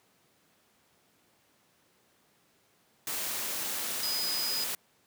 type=tone in noise; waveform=sine; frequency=4978 Hz; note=D#8; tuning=in tune; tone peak=-31 dBFS; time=4.03-4.64 s; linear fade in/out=2 ms; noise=white; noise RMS=-34 dBFS; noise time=3.07-4.75 s; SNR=0 dB; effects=pink hiss -67 dBFS RMS until 5.06 s + high-pass 150 Hz 12 dB/octave